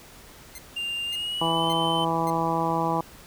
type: tone bursts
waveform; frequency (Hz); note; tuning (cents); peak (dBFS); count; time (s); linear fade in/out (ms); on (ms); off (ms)
5% pulse; 2088; C7; -4; -28; 4; 0.55-2.302; 2; 33; 540
type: tone with pitch glide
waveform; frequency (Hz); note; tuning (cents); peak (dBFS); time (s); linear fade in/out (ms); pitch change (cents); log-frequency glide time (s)
triangle; 2794 to 3065; F7 to G7; 0 to -40; -26; 0.76-2.05; 10; +160; 1.05-1.69
type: harmonic tone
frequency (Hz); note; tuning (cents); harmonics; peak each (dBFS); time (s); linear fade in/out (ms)
164.81; E3; 0; 1 / 2 / 3 / 4 / 5 / 6 / 7; -30 / -30 / -32 / -32 / -28 / -28 / -33; 1.41-3.01; 5
effects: pink hiss -48 dBFS RMS until 3.26 s